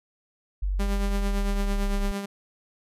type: linear sweep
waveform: sine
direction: down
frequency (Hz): 48.36 to 33.8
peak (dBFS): -23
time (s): 0.62-2.12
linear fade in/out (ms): 10
type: tone with tremolo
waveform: sawtooth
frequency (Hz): 199.5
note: G3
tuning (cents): +31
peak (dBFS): -23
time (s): 0.79-2.26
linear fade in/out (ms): 10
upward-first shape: triangle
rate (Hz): 8.9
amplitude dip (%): 55
effects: resampled to 32000 Hz